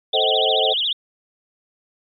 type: tone with vibrato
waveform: sine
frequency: 3318 Hz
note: G#7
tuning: 2 cents flat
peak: -18 dBFS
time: 0.13-0.93 s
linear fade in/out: 5 ms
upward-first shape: triangle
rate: 14 Hz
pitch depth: 280 cents each way
type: chord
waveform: sine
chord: A diminished seventh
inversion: none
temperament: just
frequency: 440 / 528 / 633.6 / 760.3 Hz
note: A4 / C5 / Eb5 / Gb5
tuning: 0 / +16 / +31 / +47 cents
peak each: -23 dBFS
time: 0.13-0.74 s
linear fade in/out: 20 ms
effects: MP3 96 kbps